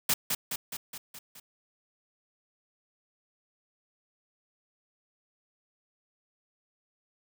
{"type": "noise with echo", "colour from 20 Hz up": "white", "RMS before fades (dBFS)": -25, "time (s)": [0.09, 0.14], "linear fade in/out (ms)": 5, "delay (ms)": 210, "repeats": 6, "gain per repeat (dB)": -4, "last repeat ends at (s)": 1.4, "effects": []}